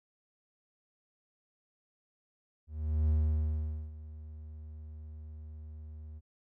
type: tone with ADSR envelope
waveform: triangle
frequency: 77 Hz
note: D#2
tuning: 17 cents flat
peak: -22 dBFS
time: 2.67-6.21 s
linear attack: 420 ms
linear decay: 820 ms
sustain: -19 dB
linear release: 36 ms
effects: none